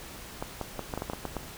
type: clicks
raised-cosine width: 1 ms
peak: -18 dBFS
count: 10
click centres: 0.425 / 0.613 / 0.793 / 0.938 / 0.976 / 1.021 / 1.099 / 1.134 / 1.253 / 1.367 s
effects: pink hiss -44 dBFS RMS until 1.57 s